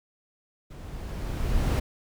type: noise with level ramp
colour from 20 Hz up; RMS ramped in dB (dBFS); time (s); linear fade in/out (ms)
brown; -41 to -22; 0.7-1.8; 10
effects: none